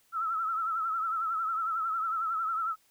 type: tone with vibrato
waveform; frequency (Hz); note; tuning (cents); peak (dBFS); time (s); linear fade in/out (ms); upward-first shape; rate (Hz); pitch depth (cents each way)
sine; 1318; E6; -1; -28; 0.12-2.76; 50; triangle; 11; 83
effects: white hiss -67 dBFS RMS until 2.9 s